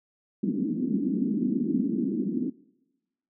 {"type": "band-pass noise", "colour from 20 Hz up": "white", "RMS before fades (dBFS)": -27, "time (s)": [0.43, 2.5], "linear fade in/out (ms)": 5, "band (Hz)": [190, 310], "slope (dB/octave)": 48, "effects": ["noise-tail reverb RT60 1.0 s tail -22 dB re dry"]}